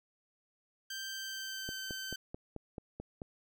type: tone with pitch glide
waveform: 15% pulse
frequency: 1568 to 1544.6 Hz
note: G6 to G6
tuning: 0 to -26 cents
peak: -33 dBFS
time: 0.9-2.16 s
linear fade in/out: 5 ms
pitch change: -26 cents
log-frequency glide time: 1.06-1.77 s
type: click train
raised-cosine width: 2 ms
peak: -28 dBFS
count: 8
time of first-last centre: 1.69-3.218 s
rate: 4.58 Hz
effects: none